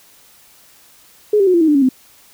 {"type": "tone with pitch steps", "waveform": "sine", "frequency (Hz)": [420, 391.9, 365.6, 341.1, 318.3, 297, 277.1, 258.5], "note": ["G#4", "G4", "F#4", "F4", "D#4", "D4", "C#4", "C4"], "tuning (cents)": [19, 0, -21, -41, 39, 20, -1, -21], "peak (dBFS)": -9, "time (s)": [1.33, 1.89], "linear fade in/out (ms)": 5, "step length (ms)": 70, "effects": ["white hiss -48 dBFS RMS until 2.33 s"]}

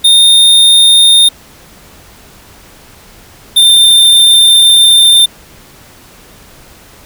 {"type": "tone pair in turn", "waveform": "square", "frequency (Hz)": [3652, 3593], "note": ["A#7", "A7"], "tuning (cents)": [-36, 36], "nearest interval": "unison", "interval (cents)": 28, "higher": "first", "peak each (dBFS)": -3, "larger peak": "neither", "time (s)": [[0.04, 1.29], [3.56, 5.26]], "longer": "second", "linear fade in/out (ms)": 10, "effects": ["pink hiss -38 dBFS RMS until 7.05 s"]}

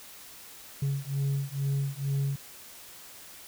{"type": "beating tone pair", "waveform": "sine", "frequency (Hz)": [137.7, 139.9], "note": ["C#3", "C#3"], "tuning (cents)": [-11, 16], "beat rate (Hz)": 2.2, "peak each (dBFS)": -28, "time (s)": [0.82, 2.36], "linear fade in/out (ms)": 5, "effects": ["tanh soft clip ceiling -24 dBFS", "white hiss -48 dBFS RMS until 3.47 s"]}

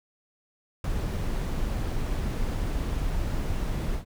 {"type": "noise with ADSR envelope", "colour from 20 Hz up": "brown", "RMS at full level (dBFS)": -25, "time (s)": [0.84, 4.05], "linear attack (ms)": 4, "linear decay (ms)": 4, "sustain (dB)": -3, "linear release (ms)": 110, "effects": []}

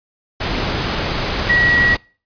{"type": "tone in noise", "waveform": "sine", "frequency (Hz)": 1921, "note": "B6", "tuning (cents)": -48, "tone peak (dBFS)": -11, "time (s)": [1.49, 1.95], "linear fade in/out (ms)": 10, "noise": "pink", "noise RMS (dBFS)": -20, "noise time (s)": [0.4, 1.97], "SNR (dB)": 6, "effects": ["noise-tail reverb RT60 0.4 s tail -26 dB re dry", "resampled to 11025 Hz"]}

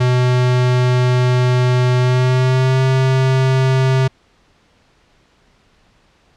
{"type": "tone with pitch glide", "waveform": "square", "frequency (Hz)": [125.3, 131.53], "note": ["B2", "C3"], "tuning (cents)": [25, 9], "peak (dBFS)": -12, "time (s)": [0, 4.08], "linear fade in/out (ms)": 10, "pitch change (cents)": 84, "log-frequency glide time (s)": [1.99, 2.82], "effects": ["pink hiss -55 dBFS RMS until 6.36 s", "low-pass 5000 Hz 12 dB/octave"]}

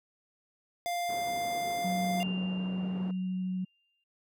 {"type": "tone", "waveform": "square", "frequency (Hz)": 698.5, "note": "F5", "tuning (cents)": 0, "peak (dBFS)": -31, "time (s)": [0.86, 2.23], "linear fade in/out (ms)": 0}
{"type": "band-pass noise", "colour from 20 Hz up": "pink", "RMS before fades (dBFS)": -45, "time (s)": [1.09, 3.11], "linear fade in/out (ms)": 2, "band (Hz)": [180, 770], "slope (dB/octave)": 12}
{"type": "tone with vibrato", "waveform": "sine", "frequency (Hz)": 185, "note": "F#3", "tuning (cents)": 0, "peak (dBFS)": -30, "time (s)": [1.84, 3.65], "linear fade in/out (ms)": 10, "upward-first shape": "triangle", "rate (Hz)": 13, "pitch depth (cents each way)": 8}
{"type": "tone with exponential decay", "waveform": "sine", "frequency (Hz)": 2794, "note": "F7", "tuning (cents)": 0, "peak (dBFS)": -36, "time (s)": [2.2, 4.04], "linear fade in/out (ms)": 5, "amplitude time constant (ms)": 400}
{"effects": []}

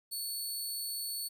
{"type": "tone", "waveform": "15% pulse", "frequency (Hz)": 4435, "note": "C#8", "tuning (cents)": 0, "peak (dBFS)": -29, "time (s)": [0.11, 1.29], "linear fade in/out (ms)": 20, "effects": ["11-bit"]}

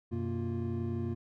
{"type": "tone cluster", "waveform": "triangle", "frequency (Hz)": [94.1, 125.3, 232.5, 349.6], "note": ["F#2", "B2", "A#3", "F4"], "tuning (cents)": [30, 25, -4, 2], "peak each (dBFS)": [-34, -36, -35, -37], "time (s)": [0.11, 1.15], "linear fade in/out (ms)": 20, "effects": []}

